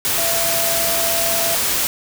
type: tone in noise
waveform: sine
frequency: 671 Hz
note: E5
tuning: 31 cents sharp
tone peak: -23 dBFS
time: 0.18-1.55 s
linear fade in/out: 0 ms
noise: white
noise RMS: -19 dBFS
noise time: 0.05-1.87 s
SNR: -7 dB
effects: none